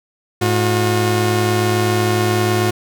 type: tone pair together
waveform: sawtooth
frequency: 107.03 / 360 Hz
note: A2 / F#4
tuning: -47 / -47 cents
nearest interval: octave + major sixth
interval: 2100 cents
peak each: -13 dBFS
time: 0.41-2.71 s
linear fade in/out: 10 ms
effects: none